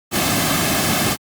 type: noise with comb filter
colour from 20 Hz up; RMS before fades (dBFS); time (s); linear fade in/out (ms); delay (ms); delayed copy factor
pink; -18; 0.11-1.17; 50; 2.1; -0.55
effects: high-pass 100 Hz 12 dB/octave + Opus 48 kbps